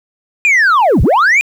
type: linear two-way sweep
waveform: sine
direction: down then up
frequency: 2478 to 33.12 to 2478 Hz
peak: -4 dBFS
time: 0.45-1.41 s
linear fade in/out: 0 ms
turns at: 1.02 s
effects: tanh soft clip ceiling -6 dBFS + 7-bit